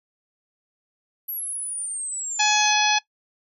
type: exponential sweep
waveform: sine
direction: down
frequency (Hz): 11830 to 6050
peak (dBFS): -27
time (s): 1.28-2.74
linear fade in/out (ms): 10
type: harmonic tone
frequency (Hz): 844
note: G#5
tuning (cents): +28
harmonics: 1 / 2 / 3 / 4 / 5 / 6 / 7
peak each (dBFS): -22 / -26 / -23 / -25 / -27 / -30 / -26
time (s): 2.39-2.99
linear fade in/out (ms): 10
effects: noise-tail reverb RT60 0.1 s tail -20 dB re dry